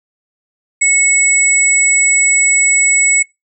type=tone pair together; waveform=sine; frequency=2200 / 7840 Hz; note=C#7 / B8; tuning=-14 / -14 cents; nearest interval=octave + minor seventh; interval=2200 cents; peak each=-11 dBFS; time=0.81-3.23 s; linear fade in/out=10 ms; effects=noise-tail reverb RT60 0.2 s tail -23 dB re dry